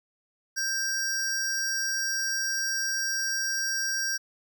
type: tone pair together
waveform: square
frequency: 1579 / 5634 Hz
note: G6 / F8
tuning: +12 / +14 cents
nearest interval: octave + minor seventh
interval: 2202 cents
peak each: -30 / -30 dBFS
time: 0.56-4.18 s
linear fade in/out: 20 ms
effects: 11-bit